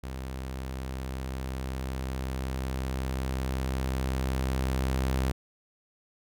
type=tone with level ramp; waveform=sawtooth; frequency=65.41 Hz; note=C2; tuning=in tune; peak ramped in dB=-31 to -21 dBFS; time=0.03-5.32 s; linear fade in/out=10 ms; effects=none